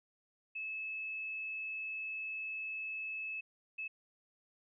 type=tone bursts at uneven times; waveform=sine; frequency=2600 Hz; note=E7; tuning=24 cents flat; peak=-38 dBFS; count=2; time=0.55-3.41 / 3.78-3.88 s; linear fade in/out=10 ms; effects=none